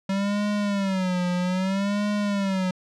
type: tone with vibrato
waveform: square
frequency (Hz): 192.3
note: G3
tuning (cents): -33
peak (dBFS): -23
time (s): 0.09-2.71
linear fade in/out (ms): 5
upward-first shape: sine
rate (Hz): 0.62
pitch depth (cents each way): 130
effects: low-pass 6000 Hz 12 dB/octave